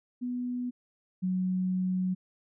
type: tone pair in turn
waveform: sine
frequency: 246.9 / 184.73 Hz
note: B3 / F#3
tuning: 0 / -3 cents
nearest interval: perfect fourth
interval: 503 cents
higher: first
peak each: -30 / -26 dBFS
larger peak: second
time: 0.21-0.71 / 1.22-2.15 s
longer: second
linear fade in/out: 20 ms
effects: none